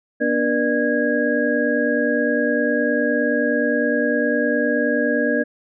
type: tone cluster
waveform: sine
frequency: 242.6 / 292.3 / 479.1 / 596 / 1647 Hz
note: B3 / D4 / A#4 / D5 / G#6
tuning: -31 / -8 / +47 / +25 / -15 cents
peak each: -23 dBFS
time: 0.2-5.44 s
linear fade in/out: 20 ms
effects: none